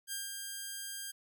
5% pulse tone with ADSR envelope, 1600 Hz, G6, 35 cents sharp, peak -25 dBFS, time 0.07-1.12 s, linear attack 52 ms, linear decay 170 ms, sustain -4 dB, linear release 17 ms, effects none

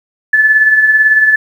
sine tone with tremolo, 1736 Hz, A6, 24 cents flat, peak -3 dBFS, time 0.33-1.36 s, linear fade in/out 5 ms, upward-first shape triangle, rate 18 Hz, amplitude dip 55%, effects 7-bit

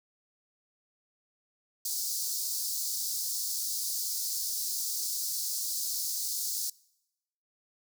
pink high-pass noise, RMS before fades -33 dBFS, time 1.85-6.7 s, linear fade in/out 5 ms, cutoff 4500 Hz, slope 48 dB/octave, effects noise-tail reverb RT60 0.9 s tail -24 dB re dry

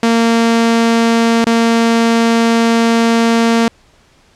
sawtooth tone with dropouts, 230.1 Hz, A#3, 22 cents flat, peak -5 dBFS, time 0.03-3.68 s, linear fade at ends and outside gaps 2 ms, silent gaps 1.444-1.467 s, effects pink hiss -50 dBFS RMS until 4.35 s + low-pass 7000 Hz 12 dB/octave

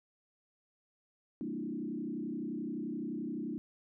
sine tone with frequency modulation, 264.8 Hz, C4, 21 cents sharp, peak -35 dBFS, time 1.41-3.58 s, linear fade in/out 0 ms, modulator 31.6 Hz, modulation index 2.2, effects none

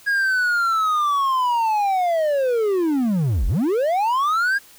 triangle linear two-way sweep, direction down then up, 1651 to 36.9 to 1651 Hz, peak -15 dBFS, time 0.06-4.59 s, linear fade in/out 20 ms, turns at 3.47 s, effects white hiss -48 dBFS RMS until 4.78 s

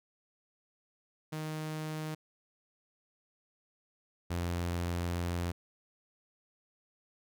sawtooth tone pair in turn, 155.56 / 86.85 Hz, D#3 / F2, 0 / -9 cents, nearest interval minor seventh, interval 1009 cents, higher first, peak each -32 / -28 dBFS, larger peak second, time 1.32-2.15 / 4.3-5.52 s, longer second, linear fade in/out 10 ms, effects none

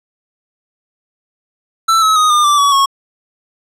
square tone with pitch steps, 1329 / 1287.4 / 1247.2 / 1208.2 / 1170.4 / 1133.8 / 1098.4 Hz, E6 / E6 / D#6 / D6 / D6 / C#6 / C#6, +14 / -41 / +4 / +49 / -6 / +39 / -16 cents, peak -9 dBFS, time 1.88-2.86 s, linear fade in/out 10 ms, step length 140 ms, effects low-pass 10000 Hz 12 dB/octave

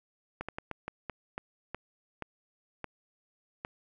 slowing click train, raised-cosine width 0.5 ms, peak -21 dBFS, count 11, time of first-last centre 0.41-3.649 s, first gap 76 ms, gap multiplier 1.3, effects none

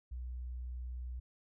sine tone, 61.74 Hz, B1, in tune, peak -39 dBFS, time 0.11-1.2 s, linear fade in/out 10 ms, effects none

